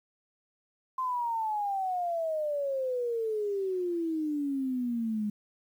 sine exponential sweep, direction down, 1046.5 to 206.4 Hz, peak -28 dBFS, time 0.98-5.3 s, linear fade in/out 5 ms, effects 10-bit

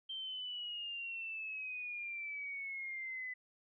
sine exponential sweep, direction down, 3146 to 2000 Hz, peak -40 dBFS, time 0.09-3.34 s, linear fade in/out 10 ms, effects none

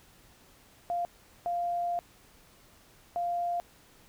sine tone bursts at uneven times, 697 Hz, F5, 4 cents flat, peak -28 dBFS, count 3, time 0.9-1.05 / 1.46-1.99 / 3.16-3.6 s, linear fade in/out 0 ms, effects pink hiss -59 dBFS RMS until 4.08 s

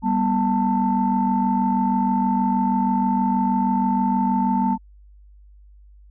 sine tone cluster, 196.7 / 243 / 889 Hz, G3 / B3 / A5, +6 / -28 / +18 cents, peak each -21 dBFS, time 0.02-4.78 s, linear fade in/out 50 ms, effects tanh soft clip ceiling -9 dBFS + added 50 Hz sine -45 dBFS peak until 6.1 s

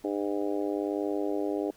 harmonic tone, 101.2 Hz, G#2, 44 cents flat, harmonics 3 / 4 / 5 / 6 / 7 / 8, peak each -31 / -32 / -36 / -37 / -42 / -43 dBFS, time 0.04-1.71 s, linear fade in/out 5 ms, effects pink hiss -59 dBFS RMS until 1.76 s

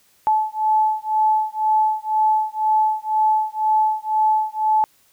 sine beating tone pair, 864 / 866 Hz, A5 / A5, -32 / -28 cents, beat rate 2 Hz, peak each -19 / -19 dBFS, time 0.27-4.84 s, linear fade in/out 0 ms, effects white hiss -58 dBFS RMS until 5.12 s

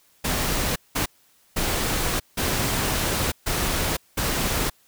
pink noise bursts at uneven times, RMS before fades -24 dBFS, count 6, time 0.24-0.76 / 0.95-1.06 / 1.56-2.2 / 2.37-3.32 / 3.46-3.97 / 4.17-4.7 s, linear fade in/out 10 ms, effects white hiss -60 dBFS RMS until 4.87 s

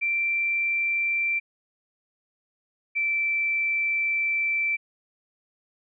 sine tone pair in turn, 2351 / 2333 Hz, D7 / D7, +1 / -12 cents, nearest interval unison, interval 13 cents, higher first, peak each -22 dBFS, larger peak neither, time 0.01-1.4 / 2.95-4.77 s, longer second, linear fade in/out 20 ms, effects none

